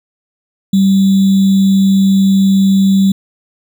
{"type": "tone with sample-and-hold", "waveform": "sine", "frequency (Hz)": 194.2, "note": "G3", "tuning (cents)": -16, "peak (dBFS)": -6, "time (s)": [0.73, 3.12], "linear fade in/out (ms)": 5, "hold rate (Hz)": 3675, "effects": []}